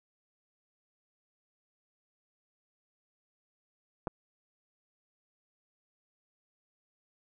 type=clicks; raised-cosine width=1 ms; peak=-19 / -26 dBFS; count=2; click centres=4.072 / 4.078 s; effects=none